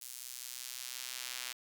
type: tone with high-pass filter sweep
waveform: sawtooth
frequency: 125.6 Hz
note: B2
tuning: 30 cents sharp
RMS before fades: -44 dBFS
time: 0.01-1.53 s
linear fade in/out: 10 ms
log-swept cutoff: 7800 to 2600 Hz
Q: 0.71
effects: none